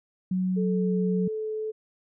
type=tone with pitch glide; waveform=sine; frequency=185 to 183.09 Hz; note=F#3 to F#3; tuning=0 to -18 cents; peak=-23 dBFS; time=0.31-1.28 s; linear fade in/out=5 ms; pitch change=-18 cents; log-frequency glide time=0.51-1.06 s
type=tone with vibrato; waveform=sine; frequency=434.6 Hz; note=A4; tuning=21 cents flat; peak=-28 dBFS; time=0.56-1.72 s; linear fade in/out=20 ms; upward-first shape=triangle; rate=1.8 Hz; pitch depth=8 cents each way
effects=none